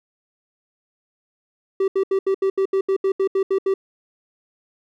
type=tone bursts; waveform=triangle; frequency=386.7 Hz; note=G4; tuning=24 cents flat; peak=-14 dBFS; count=13; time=1.8-3.74 s; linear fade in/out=5 ms; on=80 ms; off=75 ms; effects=none

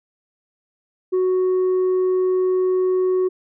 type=tone; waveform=sine; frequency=370 Hz; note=F#4; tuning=in tune; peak=-13 dBFS; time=1.12-3.29 s; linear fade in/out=20 ms; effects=tanh soft clip ceiling -15 dBFS

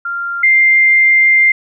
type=tone pair in turn; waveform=sine; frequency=1390 / 2098 Hz; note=F6 / C7; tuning=-9 / +4 cents; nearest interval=perfect fifth; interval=713 cents; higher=second; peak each=-17 / -6 dBFS; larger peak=second; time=0.05-0.43 / 0.43-1.52 s; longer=second; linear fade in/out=5 ms; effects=none

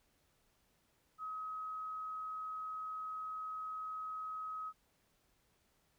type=tone; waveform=sine; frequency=1271 Hz; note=D#6; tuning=36 cents sharp; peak=-40 dBFS; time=1.18-4.73 s; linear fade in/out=50 ms; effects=pink hiss -75 dBFS RMS until 5.98 s

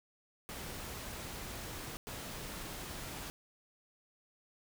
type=noise bursts at uneven times; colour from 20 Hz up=pink; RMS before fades=-44 dBFS; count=2; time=0.49-1.97 / 2.07-3.3 s; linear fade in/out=0 ms; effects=none

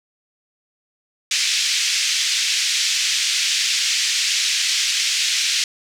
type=band-pass noise; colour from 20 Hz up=white; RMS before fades=-20 dBFS; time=1.31-5.64 s; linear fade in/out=2 ms; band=2100 to 6400 Hz; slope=24 dB/octave; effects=none

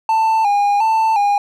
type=tone with vibrato; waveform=triangle; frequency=850 Hz; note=G#5; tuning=40 cents sharp; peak=-10 dBFS; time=0.09-1.38 s; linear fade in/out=2 ms; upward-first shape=square; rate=1.4 Hz; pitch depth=75 cents each way; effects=none

